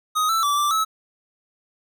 square tone with pitch steps, 1252 / 1326 / 1159 / 1174 / 1298 Hz, D#6 / E6 / D6 / D6 / E6, +10 / +10 / -23 / -1 / -27 cents, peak -19 dBFS, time 0.15-0.85 s, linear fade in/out 20 ms, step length 140 ms, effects none

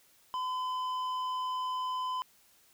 sine tone with tanh clipping, 1015 Hz, B5, 47 cents sharp, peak -33 dBFS, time 0.34-2.22 s, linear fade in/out 0 ms, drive 9 dB, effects white hiss -64 dBFS RMS until 2.73 s

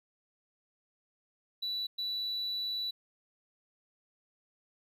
triangle tone bursts at uneven times, 3951 Hz, B7, in tune, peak -30 dBFS, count 2, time 1.62-1.87 / 1.98-2.91 s, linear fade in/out 10 ms, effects tanh soft clip ceiling -28 dBFS

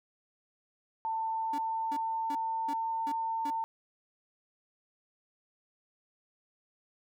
sine tone with pitch glide, 893 to 901.8 Hz, A5 to A5, +25 to +42 cents, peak -30 dBFS, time 1.05-3.64 s, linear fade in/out 0 ms, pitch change +17 cents, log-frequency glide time 1.3-2.85 s
45% pulse tone bursts, 285.3 Hz, C#4, 50 cents sharp, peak -38 dBFS, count 6, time 1.53-3.504 s, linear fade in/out 5 ms, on 54 ms, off 330 ms
effects none

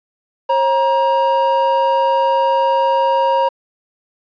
triangle tone pair together, 539 / 945.3 Hz, C#5 / A#5, -49 / +24 cents, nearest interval minor seventh, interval 973 cents, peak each -14 / -12 dBFS, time 0.49-3.49 s, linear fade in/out 10 ms, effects resampled to 11025 Hz + 8-bit

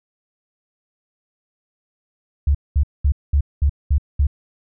sine tone bursts, 71.1 Hz, C#2, 45 cents sharp, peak -12 dBFS, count 7, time 2.47-4.269 s, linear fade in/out 5 ms, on 77 ms, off 210 ms, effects none

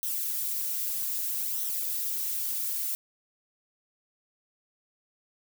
violet noise with flanger, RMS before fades -31 dBFS, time 0.03-2.95 s, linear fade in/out 0 ms, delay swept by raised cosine 0.41 to 4.71 ms, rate 0.63 Hz, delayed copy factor -0.7, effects none

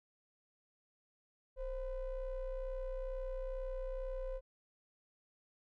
triangle ring-modulated tone, 246.9 Hz, B3, in tune, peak -33 dBFS, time 1.56-4.41 s, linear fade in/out 50 ms, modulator 278 Hz, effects none

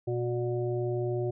harmonic tone with a mistuned harmonic, 121.5 Hz, B2, 28 cents flat, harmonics 1 / 3 / 5 / 6, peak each -31 / -30 / -38 / -43 dBFS, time 0.07-1.31 s, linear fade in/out 10 ms, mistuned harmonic 5, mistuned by -35 cents, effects none

